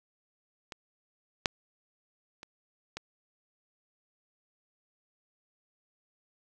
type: clicks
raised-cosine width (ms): 0.2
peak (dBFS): -23 / -7 / -27 / -20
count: 4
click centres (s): 0.722 / 1.458 / 2.431 / 2.97
effects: none